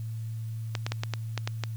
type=clicks; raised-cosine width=0.2 ms; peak=-13 dBFS; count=8; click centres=0.752 / 0.865 / 0.92 / 1.035 / 1.137 / 1.377 / 1.475 / 1.637 s; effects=added 112 Hz sine -32 dBFS peak until 1.76 s + white hiss -58 dBFS RMS until 1.76 s